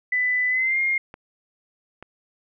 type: tone with pitch glide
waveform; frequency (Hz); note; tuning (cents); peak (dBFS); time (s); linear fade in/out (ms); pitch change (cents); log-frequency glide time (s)
sine; 1996 to 2127; B6 to C7; +18 to +28; -19; 0.12-0.98; 5; +110; 0.49-0.79
type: clicks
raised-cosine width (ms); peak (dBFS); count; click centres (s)
0.5; -24; 2; 1.141 / 2.026
effects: none